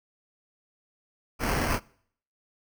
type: noise with sample-and-hold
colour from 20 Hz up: pink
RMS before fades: -27 dBFS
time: 1.39-1.8 s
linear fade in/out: 50 ms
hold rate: 3675 Hz
effects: noise-tail reverb RT60 0.6 s tail -24 dB re dry